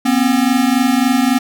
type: tone pair together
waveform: square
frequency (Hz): 243.3 / 266.9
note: B3 / C4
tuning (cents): -26 / +35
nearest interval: major second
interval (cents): 161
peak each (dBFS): -15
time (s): 0.05-1.39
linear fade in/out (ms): 10
effects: none